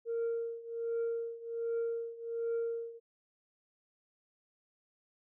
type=tone with tremolo; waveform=sine; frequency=462.9 Hz; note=A#4; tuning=12 cents flat; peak=-28 dBFS; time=0.05-3 s; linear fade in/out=50 ms; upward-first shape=triangle; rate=1.3 Hz; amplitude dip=90%; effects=tanh soft clip ceiling -29 dBFS